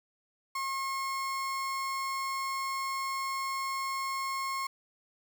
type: tone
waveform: 35% pulse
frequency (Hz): 1080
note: C#6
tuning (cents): -45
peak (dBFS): -30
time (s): 0.55-4.67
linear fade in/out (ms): 5
effects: 10-bit